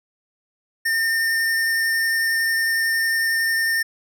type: tone with vibrato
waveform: square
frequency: 1813 Hz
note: A#6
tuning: 49 cents flat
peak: -19 dBFS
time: 0.85-3.83 s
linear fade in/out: 10 ms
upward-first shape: sine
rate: 11 Hz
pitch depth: 9 cents each way
effects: none